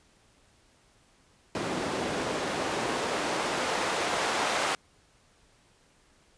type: noise with band-pass filter sweep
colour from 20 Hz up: white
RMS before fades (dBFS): -30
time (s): 1.55-4.75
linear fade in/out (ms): 0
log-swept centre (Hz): 300 to 810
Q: 0.72
effects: pink hiss -63 dBFS RMS until 6.37 s + resampled to 22050 Hz